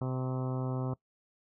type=harmonic tone with a mistuned harmonic; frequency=129.1 Hz; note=C3; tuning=23 cents flat; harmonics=1 / 2 / 3 / 4 / 5 / 6 / 7 / 8 / 9 / 10; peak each=-32 / -38 / -42 / -44 / -46 / -48 / -49 / -50 / -51 / -52 dBFS; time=0.01-0.94 s; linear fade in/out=5 ms; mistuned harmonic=9; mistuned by=-40 cents; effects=noise-tail reverb RT60 0.1 s tail -21 dB re dry